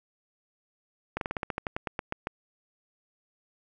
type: slowing click train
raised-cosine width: 0.5 ms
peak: -15 dBFS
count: 14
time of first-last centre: 1.17-2.271 s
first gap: 42 ms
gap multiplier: 1.11
effects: none